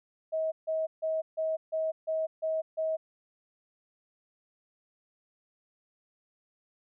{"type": "tone bursts", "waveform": "sine", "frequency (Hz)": 637, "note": "D#5", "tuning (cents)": 41, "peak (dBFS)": -27, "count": 8, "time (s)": [0.32, 2.97], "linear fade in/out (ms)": 20, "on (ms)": 200, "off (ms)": 150, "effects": []}